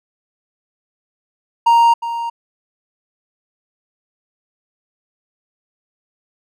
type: tone with echo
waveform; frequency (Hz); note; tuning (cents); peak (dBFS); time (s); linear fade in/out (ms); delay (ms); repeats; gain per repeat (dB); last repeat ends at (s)
triangle; 932.3; A#5; 0; -6; 1.66-1.94; 10; 360; 1; -12; 2.3
effects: none